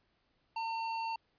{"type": "tone", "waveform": "square", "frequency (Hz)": 906, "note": "A#5", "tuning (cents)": -50, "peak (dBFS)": -35, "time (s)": [0.56, 1.16], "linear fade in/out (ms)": 5, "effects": ["pink hiss -75 dBFS RMS until 1.38 s", "resampled to 11025 Hz"]}